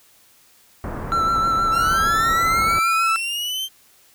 pink low-pass noise, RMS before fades -29 dBFS, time 0.84-2.79 s, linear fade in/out 0 ms, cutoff 1500 Hz, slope 24 dB/octave
triangle tone with vibrato, 1339 Hz, E6, 27 cents sharp, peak -15 dBFS, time 1.12-3.16 s, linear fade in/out 0 ms, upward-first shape sine, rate 6.4 Hz, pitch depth 23 cents each way
40% pulse linear sweep, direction up, 1330 to 3156 Hz, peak -22 dBFS, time 1.71-3.69 s, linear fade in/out 50 ms
effects white hiss -54 dBFS RMS until 4.14 s

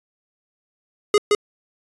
square tone with echo, 415.5 Hz, G#4, 1 cent sharp, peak -12 dBFS, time 1.14-1.18 s, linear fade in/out 2 ms, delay 170 ms, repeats 1, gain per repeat -2 dB, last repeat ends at 1.35 s, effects resampled to 22050 Hz

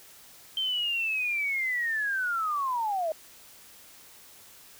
sine linear sweep, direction down, 3137 to 613 Hz, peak -26 dBFS, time 0.57-3.12 s, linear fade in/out 2 ms, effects white hiss -52 dBFS RMS until 4.79 s

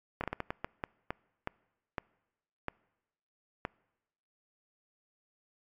slowing click train, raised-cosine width 0.5 ms, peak -18 dBFS, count 13, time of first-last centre 0.21-3.651 s, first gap 28 ms, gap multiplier 1.38, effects noise-tail reverb RT60 1.0 s tail -25 dB re dry + MP3 96 kbps

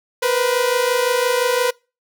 sawtooth tone pair together, 480.6 / 506.4 Hz, B4 / B4, -47 / +43 cents, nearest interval minor second, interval 90 cents, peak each -15 dBFS, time 0.22-1.71 s, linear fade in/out 10 ms, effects noise-tail reverb RT60 0.3 s tail -25 dB re dry

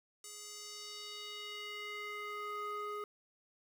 square tone with band-pass filter sweep, 416.4 Hz, G#4, 5 cents sharp, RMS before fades -44 dBFS, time 0.24-3.04 s, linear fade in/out 2 ms, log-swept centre 8000 to 950 Hz, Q 2, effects 10-bit

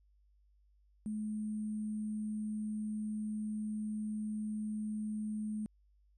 sine tone with sample-and-hold, 213.8 Hz, A3, 49 cents flat, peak -35 dBFS, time 1.06-5.66 s, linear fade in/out 0 ms, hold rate 8820 Hz, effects added 50 Hz sine -65 dBFS peak until 6.17 s + resampled to 24000 Hz

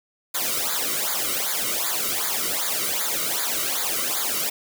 white noise with flanger, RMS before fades -25 dBFS, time 0.34-4.5 s, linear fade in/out 10 ms, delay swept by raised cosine 0.35 to 1.2 ms, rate 2.6 Hz, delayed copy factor -0.95, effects none

